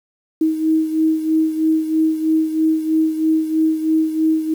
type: beating tone pair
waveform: sine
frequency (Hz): 316.3 / 319.4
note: D#4 / D#4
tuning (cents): +29 / +45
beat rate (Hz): 3.1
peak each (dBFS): -15 / -21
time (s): 0.41-4.54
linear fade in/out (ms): 5
effects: 7-bit